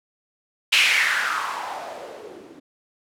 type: noise with low-pass filter sweep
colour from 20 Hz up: violet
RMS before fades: -24 dBFS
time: 0.72-2.6 s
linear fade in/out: 10 ms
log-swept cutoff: 2800 to 280 Hz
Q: 4
effects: none